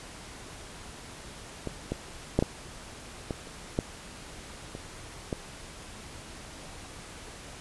clicks, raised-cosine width 2 ms, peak -19 / -16 / -8 / -11 / -17 / -30 / -12 / -24 / -16 dBFS, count 9, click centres 1.673 / 1.92 / 2.39 / 2.425 / 3.308 / 3.472 / 3.789 / 4.751 / 5.328 s, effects pink hiss -45 dBFS RMS until 7.6 s + resampled to 24000 Hz

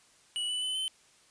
square tone with pitch steps, 2940 / 2981 / 3023 / 3065 Hz, F#7 / F#7 / F#7 / G7, -12 / +12 / +36 / -40 cents, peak -31 dBFS, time 0.36-0.88 s, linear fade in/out 0 ms, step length 130 ms, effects white hiss -62 dBFS RMS until 1.3 s + resampled to 22050 Hz

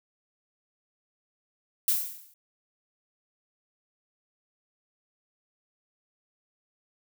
violet noise with exponential decay, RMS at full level -21 dBFS, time 1.88-2.34 s, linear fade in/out 2 ms, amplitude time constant 100 ms, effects none

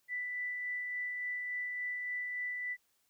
sine tone with tremolo, 1980 Hz, B6, 4 cents sharp, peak -34 dBFS, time 0.08-2.77 s, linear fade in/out 50 ms, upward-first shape sine, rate 3.5 Hz, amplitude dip 25%, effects white hiss -75 dBFS RMS until 3.09 s

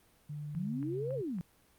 sine tone with pitch glide, 148.1 to 135.81 Hz, D3 to C#3, +15 to -35 cents, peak -38 dBFS, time 0.29-1.22 s, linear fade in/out 10 ms, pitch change -150 cents, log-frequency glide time 0.72-0.83 s
click train, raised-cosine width 0.5 ms, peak -40 dBFS, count 4, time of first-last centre 0.55-1.386 s, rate 3.59 Hz
sine exponential two-way sweep, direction up then down, 161.4 to 554.4 to 161.4 Hz, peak -34 dBFS, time 0.55-1.41 s, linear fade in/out 0 ms, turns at 1.14 s
effects pink hiss -66 dBFS RMS until 1.78 s + Opus 32 kbps

